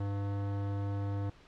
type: tone with hard clipping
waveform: sine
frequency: 100.1 Hz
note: G2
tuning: 37 cents sharp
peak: -34 dBFS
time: 0-1.3 s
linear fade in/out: 5 ms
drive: 18 dB
effects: pink hiss -59 dBFS RMS until 1.47 s + low-pass 4000 Hz 12 dB/octave